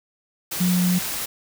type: tone in noise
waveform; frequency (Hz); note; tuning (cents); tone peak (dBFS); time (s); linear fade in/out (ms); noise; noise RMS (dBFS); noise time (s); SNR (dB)
sine; 179.7; F3; +50; -17; 0.6-0.99; 10; white; -28; 0.51-1.26; +8
effects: none